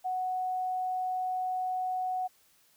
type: tone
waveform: sine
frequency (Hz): 740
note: F#5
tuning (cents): 0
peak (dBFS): -29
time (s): 0.04-2.28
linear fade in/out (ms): 20
effects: white hiss -65 dBFS RMS until 2.76 s